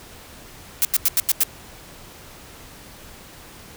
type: noise bursts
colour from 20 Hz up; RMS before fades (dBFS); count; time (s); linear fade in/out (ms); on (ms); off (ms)
blue; -17; 6; 0.82-1.434; 0; 29; 88
effects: pink hiss -43 dBFS RMS until 3.76 s